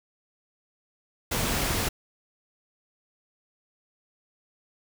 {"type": "noise", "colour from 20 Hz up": "pink", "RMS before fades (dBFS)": -27, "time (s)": [1.31, 1.89], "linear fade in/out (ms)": 10, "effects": []}